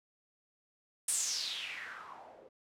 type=noise with low-pass filter sweep; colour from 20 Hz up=blue; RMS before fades=-39 dBFS; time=1.08-2.49 s; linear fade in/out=5 ms; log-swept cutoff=9400 to 450 Hz; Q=4.9; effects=none